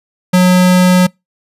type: tone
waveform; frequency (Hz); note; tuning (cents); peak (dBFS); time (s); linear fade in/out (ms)
square; 181.9; F#3; -29; -6; 0.33-1.07; 10
effects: noise-tail reverb RT60 0.2 s tail -26 dB re dry + resampled to 32000 Hz